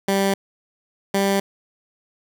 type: tone pair in turn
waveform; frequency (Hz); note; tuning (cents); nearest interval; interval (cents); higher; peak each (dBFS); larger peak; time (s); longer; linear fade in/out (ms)
15% pulse; 196 / 197.03; G3 / G3; 0 / +9; unison; 9; second; -11; neither; 0.08-0.34 / 1.14-1.4; neither; 5
effects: none